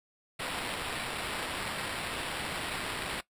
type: noise with sample-and-hold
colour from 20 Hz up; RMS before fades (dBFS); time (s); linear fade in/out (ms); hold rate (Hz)
blue; -36; 0.39-3.21; 10; 6300
effects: noise-tail reverb RT60 0.1 s tail -18 dB re dry + resampled to 32000 Hz